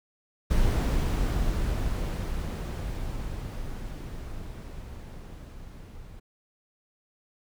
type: noise with level ramp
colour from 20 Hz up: brown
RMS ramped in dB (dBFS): -23 to -45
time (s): 0.5-6.2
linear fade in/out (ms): 10
effects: none